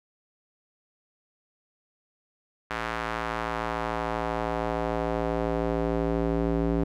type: tone with band-pass filter sweep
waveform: square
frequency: 56.5 Hz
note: A1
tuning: 47 cents sharp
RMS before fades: -28 dBFS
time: 2.7-6.84 s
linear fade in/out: 5 ms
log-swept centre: 1500 to 320 Hz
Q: 1.2
effects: none